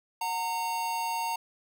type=tone pair together; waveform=square; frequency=730 / 919.7 Hz; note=F#5 / A#5; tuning=-24 / -24 cents; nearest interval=major third; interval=400 cents; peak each=-39 / -30 dBFS; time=0.21-1.36 s; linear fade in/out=5 ms; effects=none